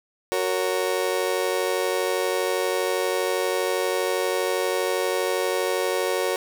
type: chord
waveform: 35% pulse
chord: F# major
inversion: none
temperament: just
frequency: 370 / 462.5 / 555 Hz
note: F#4 / A#4 / C#5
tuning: 0 / -14 / +2 cents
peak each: -25 dBFS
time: 0.32-6.36 s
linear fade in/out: 0 ms
effects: none